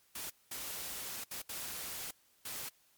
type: noise bursts at uneven times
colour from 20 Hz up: white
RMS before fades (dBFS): -42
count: 5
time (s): 0.15-0.3 / 0.51-1.24 / 1.31-1.42 / 1.49-2.11 / 2.45-2.69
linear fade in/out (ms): 5
effects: white hiss -69 dBFS RMS until 2.97 s + MP3 96 kbps